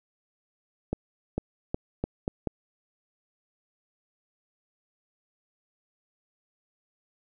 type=accelerating click train; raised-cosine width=2 ms; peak=-14 dBFS; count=6; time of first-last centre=0.93-2.473 s; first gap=450 ms; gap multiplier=0.81; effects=none